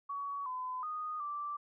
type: tone with pitch steps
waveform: sine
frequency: 1127 / 1014 / 1237 / 1170 Hz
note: C#6 / B5 / D#6 / D6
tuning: +28 / +45 / -10 / -7 cents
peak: -36 dBFS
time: 0.09-1.57 s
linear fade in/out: 10 ms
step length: 370 ms
effects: none